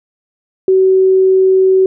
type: tone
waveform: sine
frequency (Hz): 378.3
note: F#4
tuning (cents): +38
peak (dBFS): -6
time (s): 0.68-1.86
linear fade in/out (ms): 2
effects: none